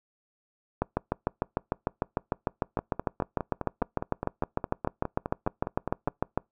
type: two click trains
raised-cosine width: 1 ms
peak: -11 / -16 dBFS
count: 38 / 17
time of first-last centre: 0.82-6.376 / 2.79-6.082 s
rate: 6.66 / 4.86 Hz
effects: noise-tail reverb RT60 0.2 s tail -26 dB re dry